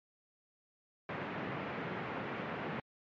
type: band-pass noise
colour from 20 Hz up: pink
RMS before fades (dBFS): -40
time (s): 1.09-2.8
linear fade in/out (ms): 2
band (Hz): 130 to 2400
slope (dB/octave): 24
effects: MP3 48 kbps